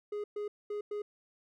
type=tone bursts at uneven times; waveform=triangle; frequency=415.3 Hz; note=G#4; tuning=in tune; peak=-32 dBFS; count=4; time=0.12-0.24 / 0.36-0.48 / 0.7-0.81 / 0.91-1.02 s; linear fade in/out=5 ms; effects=none